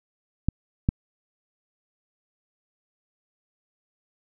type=clicks; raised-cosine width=5 ms; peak=-9 / -7 dBFS; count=2; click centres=0.486 / 0.889 s; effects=none